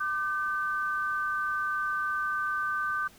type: tone pair together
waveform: sine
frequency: 1191 / 1534 Hz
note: D6 / G6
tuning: +24 / -38 cents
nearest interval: major third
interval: 438 cents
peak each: -30 / -30 dBFS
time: 0-3.08 s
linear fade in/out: 10 ms
effects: pink hiss -55 dBFS RMS until 3.18 s